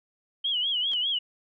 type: tone with vibrato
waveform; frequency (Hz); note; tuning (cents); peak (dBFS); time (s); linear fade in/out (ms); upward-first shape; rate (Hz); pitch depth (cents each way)
sine; 3111; G7; -14; -24; 0.44-1.19; 10; sine; 5; 130
type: clicks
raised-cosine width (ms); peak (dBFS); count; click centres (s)
0.2; -31 / -25; 2; 0.917 / 0.934
effects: none